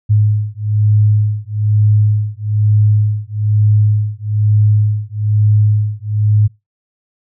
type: beating tone pair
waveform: sine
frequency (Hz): 105 / 106.1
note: G#2 / G#2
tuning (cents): +19 / +38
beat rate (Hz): 1.1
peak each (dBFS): -13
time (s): 0.09-6.48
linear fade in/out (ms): 20
effects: noise-tail reverb RT60 0.2 s tail -20 dB re dry